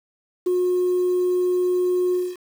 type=tone with ADSR envelope; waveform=sine; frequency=361.4 Hz; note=F#4; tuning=41 cents flat; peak=-13 dBFS; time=0.46-2.37 s; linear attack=12 ms; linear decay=4 ms; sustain=-3 dB; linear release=240 ms; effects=tanh soft clip ceiling -15 dBFS + 7-bit